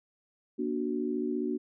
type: chord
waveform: sine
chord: Bb augmented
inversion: none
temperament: equal with one note detuned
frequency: 239.1 / 293.7 / 370 Hz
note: Bb3 / D4 / F#4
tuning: +44 / 0 / 0 cents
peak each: -33 dBFS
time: 0.58-1.58 s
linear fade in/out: 20 ms
effects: none